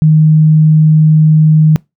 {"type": "tone", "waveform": "sine", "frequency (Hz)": 155.56, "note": "D#3", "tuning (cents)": 0, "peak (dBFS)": -3, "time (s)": [0.02, 1.76], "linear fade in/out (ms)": 0, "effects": ["noise-tail reverb RT60 0.2 s tail -24 dB re dry"]}